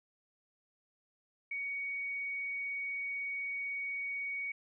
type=tone; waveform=sine; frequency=2241 Hz; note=C#7; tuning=18 cents sharp; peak=-35 dBFS; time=1.51-4.52 s; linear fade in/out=5 ms; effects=none